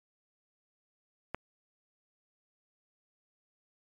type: click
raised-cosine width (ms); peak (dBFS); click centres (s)
0.5; -19; 1.346
effects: MP3 48 kbps